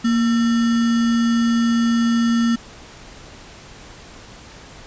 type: tone with sample-and-hold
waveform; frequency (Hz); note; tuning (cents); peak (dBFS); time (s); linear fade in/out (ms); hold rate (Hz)
sine; 233.1; A#3; 0; -14; 0.04-2.56; 10; 1575
effects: pink hiss -41 dBFS RMS until 4.86 s + resampled to 16000 Hz